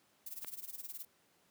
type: noise with tremolo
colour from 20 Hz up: violet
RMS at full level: -43 dBFS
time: 0.26-1.05 s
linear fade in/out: 5 ms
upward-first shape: sine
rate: 19 Hz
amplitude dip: 85%
type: click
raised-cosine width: 0.3 ms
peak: -29 dBFS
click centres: 0.446 s
effects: pink hiss -71 dBFS RMS until 1.5 s + high-pass 150 Hz 12 dB/octave